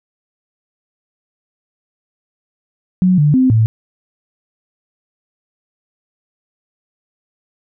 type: tone with pitch steps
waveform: sine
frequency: 183.8 / 147.9 / 258.4 / 111.2 Hz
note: F#3 / D3 / C4 / A2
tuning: -11 / +13 / -21 / +19 cents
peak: -8 dBFS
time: 3.02-3.66 s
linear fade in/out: 0 ms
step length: 160 ms
effects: none